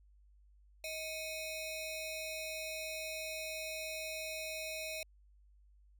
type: ring-modulated tone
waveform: sawtooth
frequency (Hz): 1573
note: G6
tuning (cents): +6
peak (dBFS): -33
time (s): 0.84-5.03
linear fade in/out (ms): 2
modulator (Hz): 941
effects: added 50 Hz sine -61 dBFS peak until 5.99 s